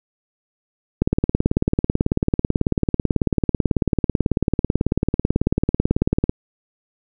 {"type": "click train", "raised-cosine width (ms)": 3, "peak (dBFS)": -3, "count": 97, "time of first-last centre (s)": [1.02, 6.295], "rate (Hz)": 18.2, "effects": []}